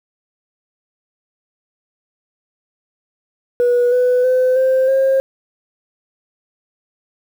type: tone with pitch steps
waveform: sine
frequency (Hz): 486.4 / 498.1 / 510 / 522.2 / 534.7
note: B4 / B4 / C5 / C5 / C5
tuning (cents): -26 / +15 / -44 / -3 / +37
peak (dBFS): -9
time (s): 3.6-5.2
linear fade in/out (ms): 0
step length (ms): 320
effects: tanh soft clip ceiling -9 dBFS + 7-bit